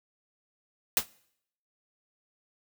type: noise with exponential decay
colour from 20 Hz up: white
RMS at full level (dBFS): -19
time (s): 0.97-1.06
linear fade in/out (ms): 0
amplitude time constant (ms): 19
effects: noise-tail reverb RT60 0.7 s tail -23 dB re dry